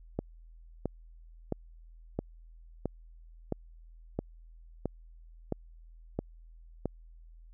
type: click train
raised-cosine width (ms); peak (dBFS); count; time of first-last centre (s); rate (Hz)
2; -17; 11; 0.19-6.857; 1.5
effects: added 41 Hz sine -50 dBFS peak until 7.53 s